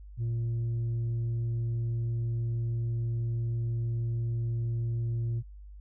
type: tone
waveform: sine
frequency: 116.2 Hz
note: A#2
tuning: 5 cents flat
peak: -25 dBFS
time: 0.17-5.43 s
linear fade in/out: 50 ms
effects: tanh soft clip ceiling -27 dBFS + added 50 Hz sine -44 dBFS peak until 5.8 s